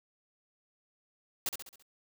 white noise with echo, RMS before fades -32 dBFS, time 1.46-1.49 s, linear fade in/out 2 ms, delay 67 ms, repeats 5, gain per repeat -6 dB, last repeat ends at 1.825 s, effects none

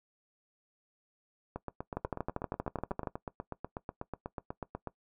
two click trains, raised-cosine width 1 ms, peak -23 / -19 dBFS, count 28 / 15, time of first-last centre 1.56-4.873 / 1.97-3.072 s, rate 8.15 / 12.7 Hz, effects noise-tail reverb RT60 0.1 s tail -19 dB re dry

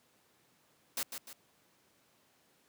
white noise with echo, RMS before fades -35 dBFS, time 0.97-1.03 s, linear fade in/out 2 ms, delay 150 ms, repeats 2, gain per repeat -7 dB, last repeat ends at 1.33 s, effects pink hiss -69 dBFS RMS until 2.68 s + high-pass 150 Hz 12 dB/octave

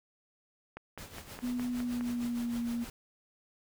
click train, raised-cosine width 0.5 ms, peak -27 dBFS, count 7, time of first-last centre 0.77-2.01 s, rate 4.84 Hz
pink noise with tremolo, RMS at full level -45 dBFS, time 0.98-2.9 s, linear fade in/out 2 ms, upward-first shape sine, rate 6.5 Hz, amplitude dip 65%
sine tone with pitch glide, 246.2 to 236 Hz, B3 to A#3, -5 to +22 cents, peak -31 dBFS, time 1.42-2.85 s, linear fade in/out 20 ms, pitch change -73 cents, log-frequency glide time 1.65-2.59 s
effects none

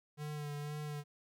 square tone with vibrato, 148 Hz, D3, 14 cents sharp, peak -40 dBFS, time 0.17-1.04 s, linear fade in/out 50 ms, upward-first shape sine, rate 2 Hz, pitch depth 27 cents each way, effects none

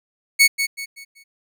sawtooth tone with echo, 2217 Hz, C#7, in tune, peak -6 dBFS, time 0.39-0.48 s, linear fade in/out 20 ms, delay 190 ms, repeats 4, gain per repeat -9 dB, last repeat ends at 1.24 s, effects none

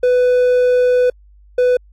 triangle tone pair in turn, 497.5 / 497.5 Hz, B4 / B4, +13 / +13 cents, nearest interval unison, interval 0 cents, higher neither, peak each -8 dBFS, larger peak neither, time 0.03-1.1 / 1.58-1.77 s, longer first, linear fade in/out 5 ms, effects added 50 Hz sine -43 dBFS peak until 1.92 s + AAC 64 kbps

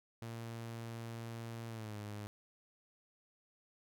sawtooth tone with pitch glide, 115.3 to 104.52 Hz, A#2 to G#2, -19 to +12 cents, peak -39 dBFS, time 0.22-2.27 s, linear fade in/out 0 ms, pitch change -169 cents, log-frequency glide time 1.68-1.97 s, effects none

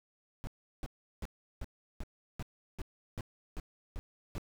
brown noise bursts, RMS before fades -38 dBFS, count 11, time 0.44-4.381 s, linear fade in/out 0 ms, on 31 ms, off 360 ms, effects none

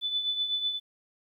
sine tone with tremolo, 3493 Hz, A7, 13 cents flat, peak -24 dBFS, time 0.01-0.8 s, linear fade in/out 50 ms, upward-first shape triangle, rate 8 Hz, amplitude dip 65%, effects 11-bit

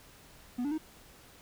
triangle tone with pitch steps, 245.2 / 289.8 / 312.6 Hz, B3 / D4 / D#4, -12 / -23 / +8 cents, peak -28 dBFS, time 0.58-0.781 s, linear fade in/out 10 ms, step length 67 ms, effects pink hiss -56 dBFS RMS until 1.41 s

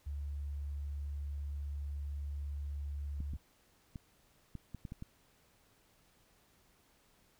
sine tone, 71.7 Hz, D2, 41 cents flat, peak -37 dBFS, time 0.06-3.37 s, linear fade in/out 10 ms
clicks, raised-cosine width 5 ms, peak -31 dBFS, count 8, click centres 3.204 / 3.336 / 3.958 / 4.553 / 4.747 / 4.852 / 4.921 / 5.024 s
effects pink hiss -69 dBFS RMS until 7.39 s

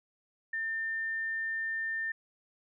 sine tone, 1800 Hz, A6, 39 cents sharp, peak -31 dBFS, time 0.53-2.12 s, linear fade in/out 5 ms, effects none

